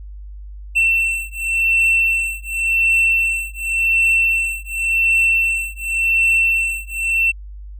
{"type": "beating tone pair", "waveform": "triangle", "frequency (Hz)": [2692, 2692.9], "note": ["E7", "E7"], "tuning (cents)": [36, 36], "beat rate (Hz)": 0.9, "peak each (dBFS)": -16, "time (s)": [0.75, 7.32], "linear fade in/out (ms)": 20, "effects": ["added 50 Hz sine -31 dBFS peak until 7.79 s"]}